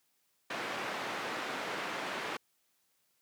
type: band-pass noise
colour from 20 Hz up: white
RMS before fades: -38 dBFS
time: 0.5-2.37 s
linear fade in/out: 5 ms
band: 220 to 1900 Hz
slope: 12 dB/octave
effects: white hiss -75 dBFS RMS until 3.21 s + high-pass 80 Hz 12 dB/octave